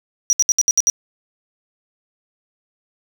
triangle tone bursts, 5800 Hz, F#8, 35 cents flat, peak -10 dBFS, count 7, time 0.3-0.899 s, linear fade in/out 0 ms, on 29 ms, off 66 ms, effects none

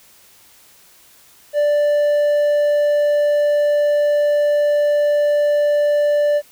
triangle tone, 587.3 Hz, D5, in tune, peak -11 dBFS, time 1.53-6.42 s, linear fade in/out 50 ms, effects white hiss -49 dBFS RMS until 6.51 s

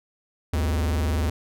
square tone with vibrato, 78.4 Hz, D#2, 14 cents sharp, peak -22 dBFS, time 0.53-1.3 s, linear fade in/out 5 ms, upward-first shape square, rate 20 Hz, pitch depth 190 cents each way, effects none

